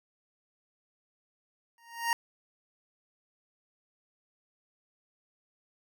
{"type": "tone with exponential growth", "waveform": "25% pulse", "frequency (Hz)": 932.3, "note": "A#5", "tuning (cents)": 0, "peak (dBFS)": -19, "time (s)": [1.78, 2.13], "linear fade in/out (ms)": 1, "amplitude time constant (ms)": 75, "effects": []}